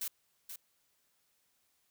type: noise with echo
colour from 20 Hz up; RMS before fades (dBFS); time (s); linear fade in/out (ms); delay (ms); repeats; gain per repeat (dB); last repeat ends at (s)
blue; -37; 0.01-0.08; 5; 480; 1; -8; 0.56
effects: white hiss -75 dBFS RMS until 1.9 s